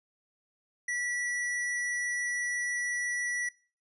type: tone with hard clipping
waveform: sine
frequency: 1949 Hz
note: B6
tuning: 23 cents flat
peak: -31 dBFS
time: 0.88-3.49 s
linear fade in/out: 5 ms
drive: 18 dB
effects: noise-tail reverb RT60 0.4 s tail -23 dB re dry + resampled to 24000 Hz